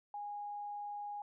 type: tone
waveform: sine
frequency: 823 Hz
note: G#5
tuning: 16 cents flat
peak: -40 dBFS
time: 0.14-1.22 s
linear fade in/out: 2 ms
effects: none